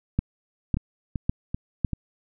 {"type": "two click trains", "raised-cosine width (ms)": 5, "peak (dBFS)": [-9, -15], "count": [4, 4], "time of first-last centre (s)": [[0.19, 1.847], [0.77, 1.933]], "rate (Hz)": [1.81, 2.58], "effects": []}